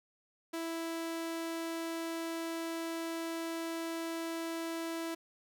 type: tone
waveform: sawtooth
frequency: 330 Hz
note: E4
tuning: 2 cents sharp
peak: -32 dBFS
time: 0.53-5.15 s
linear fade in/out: 10 ms
effects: none

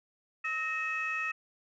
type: tone cluster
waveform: sine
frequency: 1287 / 1858 / 2579 Hz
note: E6 / A#6 / E7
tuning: -42 / -6 / -39 cents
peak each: -36 / -34 / -33 dBFS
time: 0.44-1.32 s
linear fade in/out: 10 ms
effects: tanh soft clip ceiling -24 dBFS

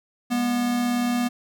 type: tone pair together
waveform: square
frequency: 205.7 / 243 Hz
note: G#3 / B3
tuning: -16 / -28 cents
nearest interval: minor third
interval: 288 cents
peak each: -33 / -22 dBFS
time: 0.3-1.29 s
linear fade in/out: 20 ms
effects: none

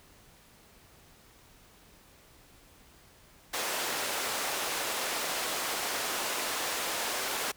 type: band-pass noise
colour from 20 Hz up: pink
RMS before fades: -33 dBFS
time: 3.53-7.52 s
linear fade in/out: 10 ms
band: 500 to 15000 Hz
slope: 12 dB/octave
effects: pink hiss -58 dBFS RMS until 7.56 s

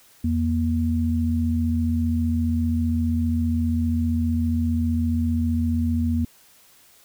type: tone pair together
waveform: sine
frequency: 84.16 / 237.4 Hz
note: E2 / A#3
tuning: +36 / +32 cents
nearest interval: octave + tritone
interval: 1796 cents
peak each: -22 dBFS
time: 0.24-6.25 s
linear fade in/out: 5 ms
effects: white hiss -54 dBFS RMS until 7.04 s

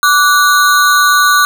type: ring-modulated tone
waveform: square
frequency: 1318.5 Hz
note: E6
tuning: in tune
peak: -4 dBFS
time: 0.03-1.45 s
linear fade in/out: 0 ms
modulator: 155 Hz
effects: none

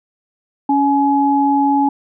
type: tone pair together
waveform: sine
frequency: 279.9 / 844.3 Hz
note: C#4 / G#5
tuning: +17 / +28 cents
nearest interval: octave + perfect fifth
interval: 1911 cents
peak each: -14 dBFS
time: 0.69-1.89 s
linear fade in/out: 5 ms
effects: none

